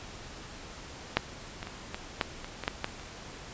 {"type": "clicks", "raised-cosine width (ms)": 0.3, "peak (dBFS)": [-6, -21, -25, -18, -9, -23, -19, -11, -13, -30], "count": 10, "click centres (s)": [1.17, 1.629, 1.671, 1.945, 2.212, 2.445, 2.637, 2.679, 2.844, 2.997], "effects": ["pink hiss -45 dBFS RMS until 3.53 s", "resampled to 16000 Hz"]}